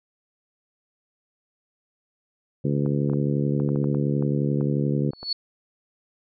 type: harmonic tone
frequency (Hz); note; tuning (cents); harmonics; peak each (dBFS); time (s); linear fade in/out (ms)
71.4; D2; -48; 2 / 3 / 4 / 5 / 6 / 7; -23 / -27 / -29 / -31 / -33 / -34; 2.64-5.11; 10
type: clicks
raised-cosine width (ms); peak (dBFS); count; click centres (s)
1; -24; 12; 2.861 / 3.098 / 3.134 / 3.6 / 3.69 / 3.759 / 3.842 / 3.947 / 4.225 / 4.61 / 5.134 / 5.23
type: tone with exponential growth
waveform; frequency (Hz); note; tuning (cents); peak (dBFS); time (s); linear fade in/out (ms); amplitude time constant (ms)
sine; 4416; C#8; -7; -20; 5.11-5.33; 5; 46
effects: none